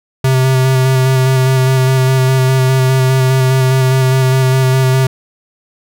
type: tone with vibrato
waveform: square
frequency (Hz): 130.81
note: C3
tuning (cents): 0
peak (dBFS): -9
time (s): 0.24-5.07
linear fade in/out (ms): 5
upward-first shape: square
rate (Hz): 4.9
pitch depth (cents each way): 15
effects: none